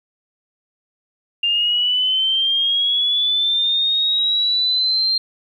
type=linear sweep; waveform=sine; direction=up; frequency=2794 to 4186 Hz; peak=-15 dBFS; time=1.43-5.18 s; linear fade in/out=5 ms; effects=9-bit